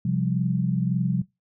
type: chord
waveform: sine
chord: C suspended fourth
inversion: none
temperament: just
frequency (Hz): 130.81 / 174.42 / 196.22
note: C3 / F3 / G3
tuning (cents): 0 / -2 / +2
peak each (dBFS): -25 / -24 / -28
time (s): 0.05-1.22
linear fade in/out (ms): 5
effects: noise-tail reverb RT60 0.2 s tail -21 dB re dry